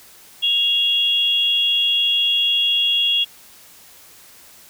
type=tone pair together; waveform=sine; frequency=2794 / 3328 Hz; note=F7 / G#7; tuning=0 / +3 cents; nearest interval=minor third; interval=303 cents; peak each=-21 / -16 dBFS; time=0.42-3.25 s; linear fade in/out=20 ms; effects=white hiss -46 dBFS RMS until 4.69 s